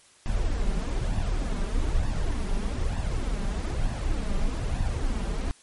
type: noise with flanger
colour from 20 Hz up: brown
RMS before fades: -26 dBFS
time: 0.26-5.51 s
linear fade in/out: 0 ms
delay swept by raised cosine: 1.1 to 5.1 ms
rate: 1.1 Hz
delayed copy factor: +0.6
effects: white hiss -56 dBFS RMS until 5.62 s + MP3 48 kbps